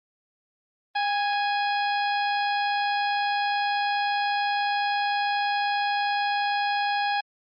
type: harmonic tone with a mistuned harmonic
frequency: 830.6 Hz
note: G#5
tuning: in tune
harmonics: 1 / 2 / 3 / 4 / 5 / 6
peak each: -24 / -30 / -34 / -36 / -38 / -40 dBFS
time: 0.95-7.21 s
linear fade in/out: 10 ms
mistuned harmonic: 1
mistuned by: -38 cents
effects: Opus 32 kbps